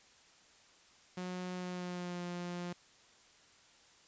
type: tone with pitch glide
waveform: sawtooth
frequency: 181.6 to 176.02 Hz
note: F#3 to F3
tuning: -32 to +14 cents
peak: -35 dBFS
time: 1.17-2.73 s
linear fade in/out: 5 ms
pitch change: -54 cents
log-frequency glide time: 1.55-2.23 s
effects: white hiss -63 dBFS RMS until 4.07 s + resampled to 16000 Hz